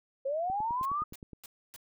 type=linear sweep; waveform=sine; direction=up; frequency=523.3 to 1244.5 Hz; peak=-29 dBFS; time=0.25-1.04 s; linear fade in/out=10 ms
type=click train; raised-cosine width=3 ms; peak=-32 dBFS; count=9; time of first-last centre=0.5-1.332 s; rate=9.61 Hz
type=noise bursts; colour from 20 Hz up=white; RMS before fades=-48 dBFS; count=4; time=0.83-1.762 s; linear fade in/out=0 ms; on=23 ms; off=280 ms
effects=none